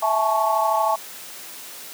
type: chord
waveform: sine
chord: A major seventh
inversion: second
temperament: equal with one note detuned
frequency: 659.3 / 847.1 / 880 / 1108.7 Hz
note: E5 / G#5 / A5 / C#6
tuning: 0 / +34 / 0 / 0 cents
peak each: -23 dBFS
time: 0.02-0.96 s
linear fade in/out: 10 ms
effects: white hiss -38 dBFS RMS until 1.93 s + high-pass 200 Hz 12 dB/octave